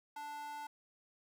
square tone with high-pass filter, 293.7 Hz, D4, in tune, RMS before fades -45 dBFS, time 0.16-0.67 s, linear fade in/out 5 ms, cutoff 920 Hz, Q 3.8, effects none

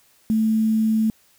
sine tone with quantisation, 220 Hz, A3, in tune, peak -16 dBFS, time 0.3-1.1 s, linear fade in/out 0 ms, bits 7, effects white hiss -58 dBFS RMS until 1.38 s

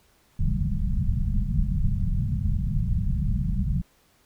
pink low-pass noise, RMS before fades -24 dBFS, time 0.39-3.82 s, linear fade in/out 5 ms, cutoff 210 Hz, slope 96 dB/octave, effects pink hiss -62 dBFS RMS until 4.25 s

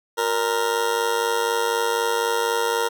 20% pulse tone with amplitude modulation, 466.2 Hz, A#4, in tune, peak -12 dBFS, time 0.17-2.89 s, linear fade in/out 20 ms, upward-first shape sine, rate 104 Hz, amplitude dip 70%, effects none

